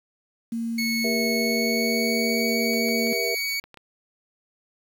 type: tone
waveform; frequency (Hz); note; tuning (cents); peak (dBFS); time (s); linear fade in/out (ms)
sine; 230; A#3; -23; -25; 0.52-3.13; 5
type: tone with pitch glide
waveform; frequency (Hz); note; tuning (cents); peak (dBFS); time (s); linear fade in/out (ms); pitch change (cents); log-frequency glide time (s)
25% pulse; 2200 to 2248; C#7 to C#7; -14 to +24; -21; 0.78-3.6; 5; +38; 1.32-2.41
type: chord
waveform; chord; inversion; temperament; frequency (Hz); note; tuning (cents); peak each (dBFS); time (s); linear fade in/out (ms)
sine; E diminished; first; just; 395.6 / 474.7 / 659.3; G4 / Bb4 / E5; +16 / +31 / 0; -31 / -28 / -31; 1.04-3.35; 5
type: clicks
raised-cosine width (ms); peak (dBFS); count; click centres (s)
0.3; -28; 7; 2.735 / 2.886 / 3.071 / 3.131 / 3.64 / 3.743 / 3.773
effects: 8-bit